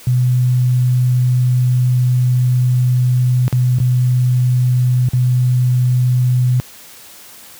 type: tone with dropouts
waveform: sine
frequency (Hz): 125.3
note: B2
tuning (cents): +25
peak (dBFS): -10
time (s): 0.07-6.6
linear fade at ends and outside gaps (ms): 0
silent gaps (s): 3.48-3.527 / 3.785-3.801 / 5.086-5.134
effects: white hiss -39 dBFS RMS until 7.59 s + high-pass 60 Hz 12 dB/octave